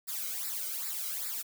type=noise with flanger; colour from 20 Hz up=blue; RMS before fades=-36 dBFS; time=0.07-1.43 s; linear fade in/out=20 ms; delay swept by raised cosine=0.32 to 1.15 ms; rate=2.5 Hz; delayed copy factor=-0.85; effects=none